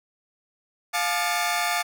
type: tone cluster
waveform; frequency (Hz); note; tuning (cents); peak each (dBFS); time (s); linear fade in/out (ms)
sawtooth; 704 / 859 / 1203 / 1771 / 2217; F5 / A5 / D6 / A6 / C#7; +14 / -42 / +41 / +11 / 0; -23 / -27 / -26 / -28 / -27; 0.93-1.83; 20
effects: none